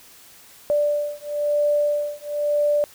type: beating tone pair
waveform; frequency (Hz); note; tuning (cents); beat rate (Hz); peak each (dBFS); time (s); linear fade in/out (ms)
sine; 587.3 / 588.3; D5 / D5; 0 / +3; 1; -22; 0.7-2.84; 0
effects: white hiss -48 dBFS RMS until 2.94 s